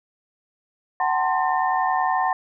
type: tone cluster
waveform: sine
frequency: 749 / 828 / 899 / 1047 / 1809 Hz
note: F#5 / G#5 / A5 / C6 / A6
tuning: +21 / -5 / +37 / +1 / +48 cents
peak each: -22 / -31 / -26 / -24 / -29 dBFS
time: 1-2.33 s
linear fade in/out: 2 ms
effects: none